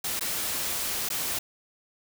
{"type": "noise with dropouts", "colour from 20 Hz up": "white", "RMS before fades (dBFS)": -30, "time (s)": [0.04, 1.39], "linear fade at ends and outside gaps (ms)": 5, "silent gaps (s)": [[0.195, 0.208], [1.089, 1.101]], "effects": []}